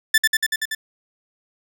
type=tone with echo; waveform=sawtooth; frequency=1760 Hz; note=A6; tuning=in tune; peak=-8 dBFS; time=0.14-0.18 s; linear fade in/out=5 ms; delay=95 ms; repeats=6; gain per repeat=-2 dB; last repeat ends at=0.75 s; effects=none